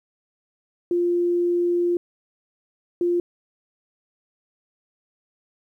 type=tone pair in turn; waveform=sine; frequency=349.2 / 349.2 Hz; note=F4 / F4; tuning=0 / 0 cents; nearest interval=unison; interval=0 cents; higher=neither; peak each=-18 dBFS; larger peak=neither; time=0.91-1.97 / 3.01-3.2 s; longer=first; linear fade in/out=2 ms; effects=10-bit